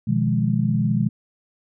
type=chord; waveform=sine; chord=F half-diminished seventh; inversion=second; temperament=equal with one note detuned; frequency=123.47 / 155.56 / 174.61 / 208.7 Hz; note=Cb3 / Eb3 / F3 / Ab3; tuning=0 / 0 / 0 / +9 cents; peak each=-22 / -24 / -25 / -22 dBFS; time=0.07-1.09 s; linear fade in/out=10 ms; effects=none